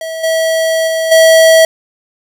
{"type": "tone with level steps", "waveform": "square", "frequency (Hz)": 648, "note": "E5", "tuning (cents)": -30, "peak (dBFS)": [-20, -11, -13, -4], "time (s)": [0.01, 1.65], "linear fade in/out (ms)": 2, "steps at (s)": [0.23, 0.87, 1.11], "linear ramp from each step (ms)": 10, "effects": []}